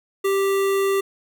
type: tone with notch filter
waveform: square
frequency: 392 Hz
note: G4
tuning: in tune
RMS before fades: -20 dBFS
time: 0.24-1.01 s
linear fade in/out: 10 ms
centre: 5000 Hz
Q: 1.8
effects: none